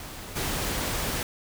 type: noise with level steps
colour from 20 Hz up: pink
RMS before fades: -40 / -29 dBFS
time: 0-1.23 s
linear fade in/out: 2 ms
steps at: 0.35 s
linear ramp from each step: 20 ms
effects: none